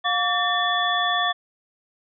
sine tone cluster, 712 / 1146 / 1792 / 3437 Hz, F5 / D6 / A6 / A7, +33 / -43 / +31 / -41 cents, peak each -25 dBFS, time 0.04-1.33 s, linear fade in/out 20 ms, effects none

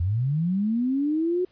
sine linear sweep, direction up, 81.1 to 369.7 Hz, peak -21 dBFS, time 0-1.45 s, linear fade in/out 5 ms, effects pink hiss -63 dBFS RMS until 1.51 s + resampled to 11025 Hz

